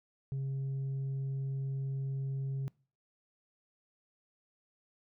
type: tone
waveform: sine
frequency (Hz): 135.5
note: C#3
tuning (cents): -39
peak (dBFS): -30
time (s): 0.32-2.68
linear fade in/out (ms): 0
effects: noise-tail reverb RT60 0.4 s tail -26 dB re dry + tanh soft clip ceiling -32 dBFS